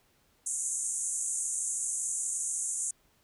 pink band-pass noise, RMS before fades -33 dBFS, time 0.46-2.91 s, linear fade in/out 5 ms, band 6500 to 10000 Hz, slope 96 dB/octave, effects pink hiss -68 dBFS RMS until 3.23 s

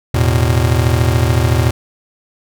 square chord, E suspended fourth, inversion none, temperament just, 82.41 / 109.88 / 123.61 Hz, E2 / A2 / B2, 0 / -2 / +2 cents, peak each -16 dBFS, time 0.14-1.71 s, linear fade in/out 5 ms, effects none

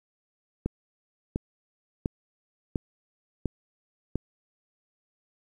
click train, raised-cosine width 3 ms, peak -14 dBFS, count 6, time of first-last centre 0.66-4.157 s, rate 1.43 Hz, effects 9-bit

